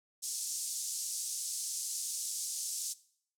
pink band-pass noise, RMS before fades -38 dBFS, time 0.22-2.94 s, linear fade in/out 20 ms, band 5800 to 10000 Hz, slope 24 dB/octave, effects noise-tail reverb RT60 0.6 s tail -19 dB re dry

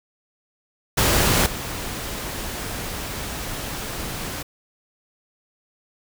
pink noise with level steps, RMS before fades -18 / -30 dBFS, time 0.97-4.43 s, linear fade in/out 10 ms, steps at 1.46 s, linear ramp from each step 2 ms, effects none

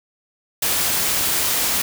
white noise, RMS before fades -20 dBFS, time 0.62-1.82 s, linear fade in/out 5 ms, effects none

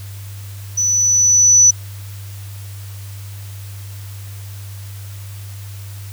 sine tone with level ramp, 5960 Hz, F#8, 12 cents sharp, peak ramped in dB -14 to -5 dBFS, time 0.77-1.71 s, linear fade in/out 10 ms, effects added 99 Hz sine -29 dBFS peak until 6.12 s + white hiss -41 dBFS RMS until 6.12 s

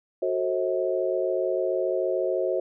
sine chord, F# diminished seventh, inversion none, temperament just, 370 / 444 / 532.8 / 639.4 Hz, F#4 / A4 / C5 / Eb5, 0 / +16 / +31 / +47 cents, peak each -27 / -33 / -27 / -29 dBFS, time 0.22-2.6 s, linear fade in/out 5 ms, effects none

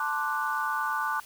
sine chord, D dominant seventh, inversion second, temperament equal, 880 / 1046.5 / 1174.7 / 1480 Hz, A5 / C6 / D6 / F#6, 0 / 0 / 0 / 0 cents, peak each -32 / -35 / -31 / -31 dBFS, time 0-1.2 s, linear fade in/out 2 ms, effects white hiss -50 dBFS RMS until 1.25 s

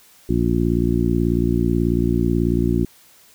harmonic tone, 58.27 Hz, A#1, in tune, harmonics 1 / 2 / 3 / 4 / 5 / 6, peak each -23 / -23 / -23 / -23 / -23 / -23 dBFS, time 0.29-2.85 s, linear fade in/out 5 ms, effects white hiss -51 dBFS RMS until 3.34 s

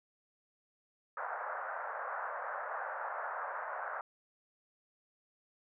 white band-pass noise, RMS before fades -40 dBFS, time 1.17-4.01 s, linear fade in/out 2 ms, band 540 to 1600 Hz, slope 48 dB/octave, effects none

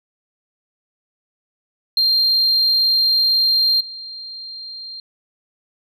sine tone with level steps, 4186 Hz, C8, in tune, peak -11 / -30 dBFS, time 1.97-5 s, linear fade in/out 2 ms, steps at 3.8 s, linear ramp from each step 10 ms, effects tanh soft clip ceiling -11 dBFS

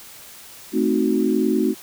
sine chord, A diminished seventh, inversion none, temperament equal, 220 / 261.6 / 311.1 / 370 Hz, A3 / C4 / Eb4 / Gb4, 0 / 0 / 0 / 0 cents, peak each -22 dBFS, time 0.72-1.75 s, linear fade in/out 50 ms, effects white hiss -42 dBFS RMS until 1.82 s

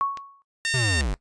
sine tone with exponential decay, 1108.7 Hz, C#6, in tune, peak -18 dBFS, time 0.01-0.42 s, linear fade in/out 0 ms, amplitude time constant 89 ms
click, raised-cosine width 0.2 ms, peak -20 dBFS, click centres 0.173 s
harmonic tone, 912 Hz, A#5, 38 cents flat, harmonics 2 / 3 / 4 / 5 / 6 / 7 / 8 / 9 / 10, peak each -26 / -30 / -32 / -34 / -36 / -37 / -38 / -39 / -40 dBFS, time 0.65-1.01 s, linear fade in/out 0 ms
square linear sweep, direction down, 135 to 42.57 Hz, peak -24 dBFS, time 0.74-1.14 s, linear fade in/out 0 ms
effects noise-tail reverb RT60 0.1 s tail -18 dB re dry + resampled to 22050 Hz

